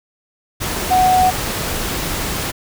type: tone in noise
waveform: sine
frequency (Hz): 740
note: F#5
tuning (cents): 0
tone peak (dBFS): -10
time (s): 0.9-1.31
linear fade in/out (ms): 20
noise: pink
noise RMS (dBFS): -22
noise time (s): 0.6-2.52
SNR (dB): +9
effects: none